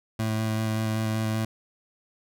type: tone with vibrato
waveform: 25% pulse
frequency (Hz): 110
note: A2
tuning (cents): 0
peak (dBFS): -21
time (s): 0.19-1.45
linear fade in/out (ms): 5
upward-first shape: square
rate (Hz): 5.2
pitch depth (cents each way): 10
effects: none